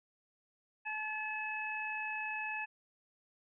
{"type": "harmonic tone", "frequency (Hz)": 861, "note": "A5", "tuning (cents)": -38, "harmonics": [1, 2, 3], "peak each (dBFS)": [-42, -41, -39], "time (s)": [0.85, 2.66], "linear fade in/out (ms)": 20, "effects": []}